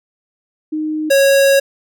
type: tone pair in turn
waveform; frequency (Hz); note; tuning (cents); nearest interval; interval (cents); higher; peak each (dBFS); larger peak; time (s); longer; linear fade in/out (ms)
sine / square; 308.9 / 550.4; D#4 / C#5; -12 / -12; minor seventh; 1000; second; -17 / -9; second; 0.72-1.1 / 1.1-1.6; second; 10
effects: none